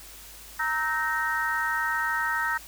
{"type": "harmonic tone with a mistuned harmonic", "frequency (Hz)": 310.3, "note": "D#4", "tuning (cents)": -5, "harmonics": [3, 4, 5, 6], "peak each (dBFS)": [-31, -31, -29, -29], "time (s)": [0.59, 2.58], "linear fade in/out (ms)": 10, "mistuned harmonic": 4, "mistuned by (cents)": 79, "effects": ["added 50 Hz sine -51 dBFS peak until 2.67 s", "white hiss -46 dBFS RMS until 2.67 s"]}